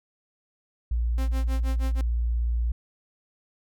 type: tone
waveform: sine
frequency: 58.4 Hz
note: A#1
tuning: 4 cents sharp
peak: -22 dBFS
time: 0.91-2.72 s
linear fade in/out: 5 ms
type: tone with tremolo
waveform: sawtooth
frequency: 263.9 Hz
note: C4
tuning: 15 cents sharp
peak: -29 dBFS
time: 1.18-2.01 s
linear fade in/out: 0 ms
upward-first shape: sine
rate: 6.3 Hz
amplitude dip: 100%
effects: none